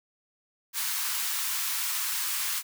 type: high-pass noise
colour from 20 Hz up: white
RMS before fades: -30 dBFS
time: 0.73-2.63 s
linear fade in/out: 50 ms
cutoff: 920 Hz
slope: 48 dB/octave
effects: none